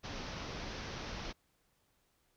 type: low-pass noise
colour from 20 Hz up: pink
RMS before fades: -43 dBFS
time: 0.03-1.33 s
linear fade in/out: 20 ms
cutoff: 6100 Hz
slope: 96 dB/octave
effects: pink hiss -75 dBFS RMS until 2.36 s